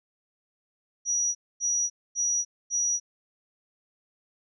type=tone bursts; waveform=sine; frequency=5810 Hz; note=F#8; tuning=32 cents flat; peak=-23 dBFS; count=4; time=1.05-3 s; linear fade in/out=50 ms; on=300 ms; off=250 ms; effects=none